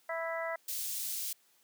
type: harmonic tone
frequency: 329.6 Hz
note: E4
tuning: in tune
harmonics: 2 / 3 / 4 / 5 / 6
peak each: -36 / -42 / -42 / -45 / -40 dBFS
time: 0.09-0.56 s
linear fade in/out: 5 ms
type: high-pass noise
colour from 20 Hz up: white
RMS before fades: -37 dBFS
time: 0.68-1.33 s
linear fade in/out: 5 ms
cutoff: 4400 Hz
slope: 12 dB/octave
effects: white hiss -68 dBFS RMS until 1.63 s + high-pass 200 Hz 12 dB/octave